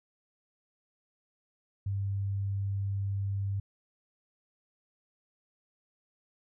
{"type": "tone", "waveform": "sine", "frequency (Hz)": 98.9, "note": "G2", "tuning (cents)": 16, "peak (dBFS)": -29, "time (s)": [1.86, 3.6], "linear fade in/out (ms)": 5, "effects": []}